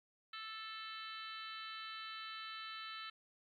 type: harmonic tone with a mistuned harmonic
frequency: 440 Hz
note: A4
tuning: in tune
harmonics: 3 / 4 / 5 / 6 / 7 / 8 / 9 / 10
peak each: -49 / -53 / -57 / -55 / -53 / -61 / -52 / -62 dBFS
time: 0.33-3.1 s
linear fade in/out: 5 ms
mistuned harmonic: 5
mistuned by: -17 cents
effects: 13-bit